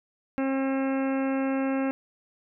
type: harmonic tone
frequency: 268.5 Hz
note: C4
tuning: 45 cents sharp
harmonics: 1 / 2 / 3 / 4 / 5 / 6 / 7 / 8 / 9 / 10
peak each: -25 / -31 / -37 / -42 / -41 / -41 / -48 / -44 / -49 / -45 dBFS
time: 0.38-1.91 s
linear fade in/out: 0 ms
effects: none